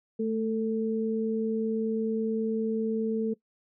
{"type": "tone pair together", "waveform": "sine", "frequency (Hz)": [220, 445.2], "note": ["A3", "A4"], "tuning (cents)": [0, 20], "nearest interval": "octave", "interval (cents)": 1220, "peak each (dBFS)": -28, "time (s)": [0.19, 3.34], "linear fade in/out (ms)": 10, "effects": ["noise-tail reverb RT60 0.1 s tail -20 dB re dry"]}